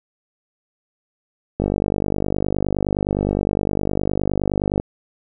click train, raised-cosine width 2 ms, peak -6 dBFS, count 160, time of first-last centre 1.6-4.799 s, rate 49.7 Hz, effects none

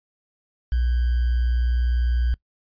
sine tone with sample-and-hold, 60.5 Hz, B1, 35 cents flat, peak -18 dBFS, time 0.72-2.34 s, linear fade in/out 0 ms, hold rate 1575 Hz, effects noise-tail reverb RT60 0.1 s tail -22 dB re dry + resampled to 11025 Hz

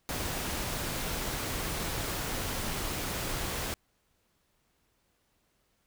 pink noise, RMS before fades -34 dBFS, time 0.09-3.74 s, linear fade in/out 0 ms, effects pink hiss -73 dBFS RMS until 5.86 s

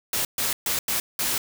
white noise bursts at uneven times, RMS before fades -25 dBFS, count 5, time 0.13-0.25 / 0.38-0.53 / 0.66-0.79 / 0.88-1 / 1.19-1.38 s, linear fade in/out 2 ms, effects none

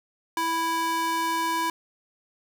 square tone with high-pass filter, 329.6 Hz, E4, in tune, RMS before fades -26 dBFS, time 0.37-1.7 s, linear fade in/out 2 ms, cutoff 720 Hz, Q 7.2, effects none

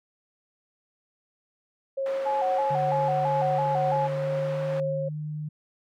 sine tone with tremolo, 541 Hz, C#5, 42 cents flat, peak -25 dBFS, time 1.97-5.09 s, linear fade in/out 10 ms, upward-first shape sine, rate 2.2 Hz, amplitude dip 25%
white band-pass noise, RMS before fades -42 dBFS, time 2.06-4.8 s, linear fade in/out 0 ms, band 330 to 1400 Hz, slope 12 dB/octave
sine tone with vibrato, 795 Hz, G5, 24 cents sharp, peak -24 dBFS, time 2.25-4.08 s, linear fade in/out 20 ms, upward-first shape square, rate 3 Hz, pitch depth 110 cents each way
sine tone with pitch glide, 146.83 to 151.66 Hz, D3 to D#3, 0 to -44 cents, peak -30 dBFS, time 2.7-5.49 s, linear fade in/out 10 ms, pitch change +56 cents, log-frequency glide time 4.04-4.69 s
effects none

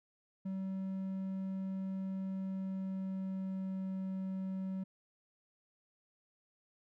triangle tone with pitch glide, 191 to 189.79 Hz, G3 to F#3, -45 to +44 cents, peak -34 dBFS, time 0.45-4.84 s, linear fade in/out 10 ms, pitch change -11 cents, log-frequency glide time 2.29-3.93 s, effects none

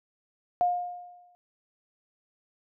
sine tone with exponential decay, 711 Hz, F5, 31 cents sharp, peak -19 dBFS, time 0.61-1.35 s, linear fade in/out 0 ms, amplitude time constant 160 ms, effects none

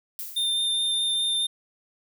violet noise with exponential decay, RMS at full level -32 dBFS, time 0.19-0.79 s, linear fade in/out 0 ms, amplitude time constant 130 ms
square tone with vibrato, 3609 Hz, A7, 43 cents sharp, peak -23 dBFS, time 0.36-1.47 s, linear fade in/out 10 ms, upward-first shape sine, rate 4.8 Hz, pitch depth 9 cents each way
effects none

